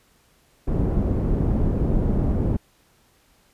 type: low-pass noise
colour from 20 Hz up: pink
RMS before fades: -21 dBFS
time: 0.67-2.57 s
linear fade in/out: 10 ms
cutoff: 330 Hz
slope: 12 dB/octave
effects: pink hiss -60 dBFS RMS until 3.53 s + resampled to 32000 Hz